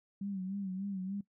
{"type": "tone with vibrato", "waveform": "sine", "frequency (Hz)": 193, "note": "G3", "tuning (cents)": -27, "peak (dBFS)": -35, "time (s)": [0.21, 1.21], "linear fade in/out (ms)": 5, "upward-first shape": "sine", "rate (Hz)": 3.4, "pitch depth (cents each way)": 76, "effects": ["noise-tail reverb RT60 0.1 s tail -19 dB re dry"]}